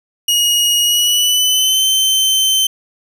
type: tone with pitch glide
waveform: sawtooth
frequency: 2883 to 3090 Hz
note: F#7 to G7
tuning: -46 to -26 cents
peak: -8 dBFS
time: 0.28-2.67 s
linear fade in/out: 5 ms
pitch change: +120 cents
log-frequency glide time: 0.82-1.86 s
effects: none